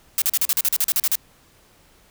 blue noise bursts, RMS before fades -19 dBFS, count 13, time 0.18-1.154 s, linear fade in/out 0 ms, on 38 ms, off 40 ms, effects pink hiss -55 dBFS RMS until 2.1 s

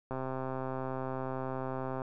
click train, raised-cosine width 1 ms, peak -23 dBFS, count 251, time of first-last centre 0.11-2.018 s, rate 131 Hz, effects none

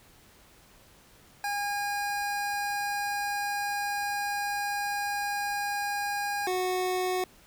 25% pulse tone pair in turn, 815 / 367.7 Hz, G#5 / F#4, -33 / -11 cents, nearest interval octave + major second, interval 1378 cents, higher first, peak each -25 / -23 dBFS, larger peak second, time 1.44-6.47 / 6.47-7.24 s, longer first, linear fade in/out 2 ms, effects pink hiss -57 dBFS RMS until 7.46 s

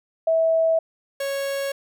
sine / 45% pulse tone pair in turn, 651 / 552.8 Hz, E5 / C#5, -22 / -5 cents, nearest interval minor third, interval 283 cents, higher first, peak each -16 / -24 dBFS, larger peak first, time 0.27-0.79 / 1.2-1.72 s, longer neither, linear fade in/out 5 ms, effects none

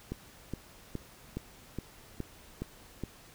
click train, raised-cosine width 3 ms, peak -22 dBFS, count 8, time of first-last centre 0.12-3.037 s, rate 2.4 Hz, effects pink hiss -55 dBFS RMS until 3.34 s

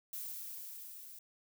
violet noise with level ramp, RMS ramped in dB -42 to -52 dBFS, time 0.13-1.19 s, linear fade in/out 2 ms, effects none

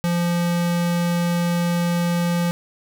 square tone, 172.9 Hz, F3, 17 cents flat, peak -19 dBFS, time 0.04-2.51 s, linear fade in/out 0 ms, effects none

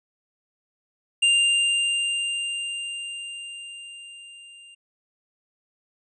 square tone with level ramp, 2794 Hz, F7, in tune, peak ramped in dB -16 to -46 dBFS, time 1.22-4.75 s, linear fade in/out 10 ms, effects resampled to 24000 Hz

